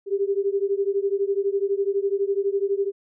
sine beating tone pair, 392 / 404 Hz, G4 / G#4, 0 / -48 cents, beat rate 12 Hz, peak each -23 / -24 dBFS, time 0.06-2.92 s, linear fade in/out 50 ms, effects none

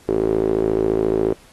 sawtooth tone with band-pass filter, 54.3 Hz, A1, 22 cents flat, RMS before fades -19 dBFS, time 0.08-1.33 s, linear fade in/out 5 ms, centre 390 Hz, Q 6.4, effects pink hiss -50 dBFS RMS until 1.52 s + AAC 32 kbps

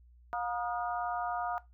harmonic tone with a mistuned harmonic, 238 Hz, A#3, 36 cents sharp, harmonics 3 / 4 / 5 / 6, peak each -35 / -37 / -39 / -41 dBFS, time 0.33-1.58 s, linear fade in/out 0 ms, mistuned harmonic 5, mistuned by +61 cents, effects noise-tail reverb RT60 0.2 s tail -18 dB re dry + added 60 Hz sine -56 dBFS peak until 1.73 s

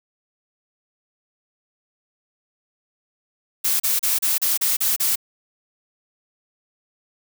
blue noise bursts, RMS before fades -20 dBFS, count 8, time 3.64-5.158 s, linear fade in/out 10 ms, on 160 ms, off 34 ms, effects none

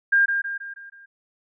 sine tone with echo, 1605 Hz, G6, 40 cents sharp, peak -14 dBFS, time 0.12-0.26 s, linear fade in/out 10 ms, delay 160 ms, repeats 5, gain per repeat -6 dB, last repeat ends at 1.06 s, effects none

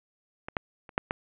clicks, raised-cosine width 0.5 ms, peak -21 / -12 / -30 / -9 / -13 dBFS, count 5, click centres 0.485 / 0.568 / 0.892 / 0.979 / 1.109 s, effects resampled to 8000 Hz + 8-bit

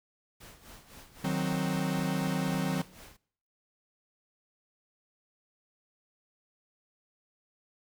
pink noise with tremolo, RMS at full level -49 dBFS, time 0.4-3.17 s, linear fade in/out 10 ms, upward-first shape sine, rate 3.9 Hz, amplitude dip 70%
45% pulse chord, C diminished, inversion first, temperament equal, 155.56 / 185 / 261.6 Hz, Eb3 / Gb3 / C4, 0 / 0 / 0 cents, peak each -33 / -31 / -34 dBFS, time 1.24-2.82 s, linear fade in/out 5 ms
effects noise-tail reverb RT60 0.6 s tail -22 dB re dry

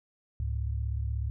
sine tone pair together, 69.5 / 106.01 Hz, C#2 / G#2, +5 / +36 cents, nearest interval perfect fifth, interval 731 cents, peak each -30 / -33 dBFS, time 0.4-1.3 s, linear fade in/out 0 ms, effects none

